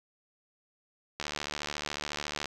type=click train; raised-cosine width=0.2 ms; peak=-16 dBFS; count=94; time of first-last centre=1.2-2.457 s; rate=74 Hz; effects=none